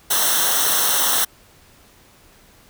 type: noise with comb filter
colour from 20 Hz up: white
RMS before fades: -18 dBFS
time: 0.1-1.25 s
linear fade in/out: 10 ms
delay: 0.42 ms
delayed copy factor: -0.8
effects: pink hiss -51 dBFS RMS until 2.69 s